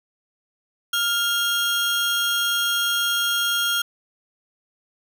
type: tone pair together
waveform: 40% pulse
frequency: 1400 / 3257 Hz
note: F6 / G#7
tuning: +4 / -34 cents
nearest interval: octave + minor third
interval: 1462 cents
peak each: -22 dBFS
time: 0.93-3.82 s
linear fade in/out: 5 ms
effects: none